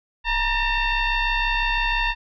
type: tone with frequency modulation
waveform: sine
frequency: 880 Hz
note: A5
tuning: in tune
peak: -19 dBFS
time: 0.24-2.15 s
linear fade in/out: 50 ms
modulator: 913 Hz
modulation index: 2.7
effects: none